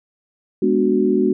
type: chord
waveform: sine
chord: G# half-diminished seventh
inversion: none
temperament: equal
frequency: 207.7 / 246.9 / 293.7 / 370 Hz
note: G#3 / B3 / D4 / F#4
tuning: 0 / 0 / 0 / 0 cents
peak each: -20 / -20 / -21 / -17 dBFS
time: 0.62-1.33 s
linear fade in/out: 5 ms
effects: none